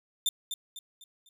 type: tone with echo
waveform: sawtooth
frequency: 3579 Hz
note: A7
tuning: 29 cents sharp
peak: -21 dBFS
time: 0.26-0.29 s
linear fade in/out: 2 ms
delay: 250 ms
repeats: 4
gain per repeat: -8 dB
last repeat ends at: 1.29 s
effects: none